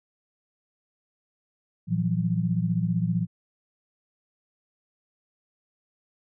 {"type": "tone cluster", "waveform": "sine", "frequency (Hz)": [115.1, 168.1, 183.5], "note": ["A#2", "E3", "F#3"], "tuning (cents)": [-22, 34, -14], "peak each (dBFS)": [-28, -25, -28], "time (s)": [1.87, 3.27], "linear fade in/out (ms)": 50, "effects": []}